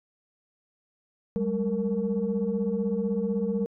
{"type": "tone cluster", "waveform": "sine", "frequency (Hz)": [191.8, 207.7, 464.1], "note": ["G3", "G#3", "A#4"], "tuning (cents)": [-37, 0, -8], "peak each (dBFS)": -28, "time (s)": [1.36, 3.66], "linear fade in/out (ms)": 0, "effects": ["tanh soft clip ceiling -18 dBFS"]}